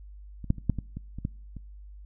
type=clicks; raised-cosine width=5 ms; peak=-27 / -10 / -28 / -10 / -19 / -23 / -25 / -16 / -28 dBFS; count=9; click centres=0.443 / 0.504 / 0.583 / 0.697 / 0.787 / 0.97 / 1.186 / 1.251 / 1.567 s; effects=noise-tail reverb RT60 0.6 s tail -26 dB re dry + added 50 Hz sine -43 dBFS peak until 2.05 s